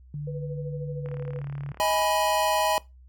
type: tone with pitch glide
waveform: sine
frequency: 146.83 to 140.77 Hz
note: D3 to C#3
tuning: 0 to +27 cents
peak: -30 dBFS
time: 0.14-1.72 s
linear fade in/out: 2 ms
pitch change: -73 cents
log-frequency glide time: 0.9-1.19 s
type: tone with tremolo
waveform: sine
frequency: 493.9 Hz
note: B4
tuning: in tune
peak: -33 dBFS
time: 0.27-1.41 s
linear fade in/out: 5 ms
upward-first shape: sine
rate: 13 Hz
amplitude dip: 65%
type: click train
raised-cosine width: 0.5 ms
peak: -30 dBFS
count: 36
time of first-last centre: 1.06-2.019 s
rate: 36.5 Hz
type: chord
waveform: square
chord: G# minor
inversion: second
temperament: equal with one note detuned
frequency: 630.6 / 830.6 / 987.8 Hz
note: D#5 / G#5 / B5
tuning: +23 / 0 / 0 cents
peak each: -27 dBFS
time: 1.8-2.78 s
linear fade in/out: 0 ms
effects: noise-tail reverb RT60 0.2 s tail -20 dB re dry + added 63 Hz sine -48 dBFS peak until 3.08 s